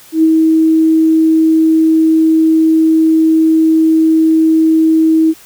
sine tone with ADSR envelope, 320 Hz, D#4, 49 cents sharp, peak -4 dBFS, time 0.12-5.34 s, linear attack 110 ms, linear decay 44 ms, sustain -2 dB, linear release 42 ms, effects white hiss -40 dBFS RMS until 5.45 s

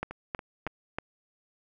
two click trains, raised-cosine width 0.5 ms, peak -16 / -24 dBFS, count 4 / 3, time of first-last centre 0.03-0.985 / 0.11-0.673 s, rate 3.14 / 3.55 Hz, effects none

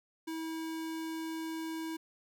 square tone, 322.7 Hz, E4, 37 cents flat, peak -37 dBFS, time 0.27-1.97 s, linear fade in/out 10 ms, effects none

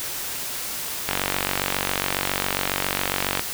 click train, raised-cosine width 0.3 ms, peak -5 dBFS, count 110, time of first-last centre 1.09-3.394 s, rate 47.3 Hz, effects white hiss -30 dBFS RMS until 3.53 s

